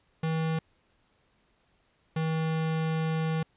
square tone pair in turn, 160.6 / 159.98 Hz, E3 / D#3, -45 / +48 cents, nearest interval unison, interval 7 cents, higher first, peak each -27 dBFS, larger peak neither, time 0.23-0.59 / 2.16-3.43 s, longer second, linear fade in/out 5 ms, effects pink hiss -69 dBFS RMS until 3.56 s + resampled to 8000 Hz

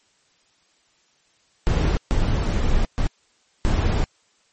brown noise bursts at uneven times, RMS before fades -19 dBFS, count 4, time 1.67-1.97 / 2.11-2.85 / 2.98-3.07 / 3.65-4.04 s, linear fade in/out 0 ms, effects white hiss -62 dBFS RMS until 4.52 s + MP3 32 kbps

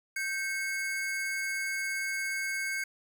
square tone pair together, 1565.3 / 2188 Hz, G6 / C#7, -3 / -23 cents, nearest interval tritone, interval 580 cents, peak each -35 / -34 dBFS, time 0.16-2.84 s, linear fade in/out 5 ms, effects none

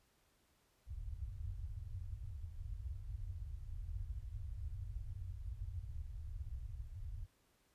white low-pass noise, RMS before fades -45 dBFS, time 0.86-7.28 s, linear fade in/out 50 ms, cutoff 100 Hz, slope 48 dB/octave, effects pink hiss -75 dBFS RMS until 7.74 s + resampled to 32000 Hz

